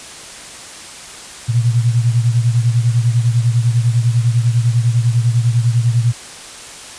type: beating tone pair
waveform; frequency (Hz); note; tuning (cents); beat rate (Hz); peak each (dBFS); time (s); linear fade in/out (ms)
sine; 116.54 / 126.54; A#2 / B2; 0 / +43; 10; -12 / -17; 1.48-6.13; 20
effects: white hiss -33 dBFS RMS until 6.98 s + resampled to 22050 Hz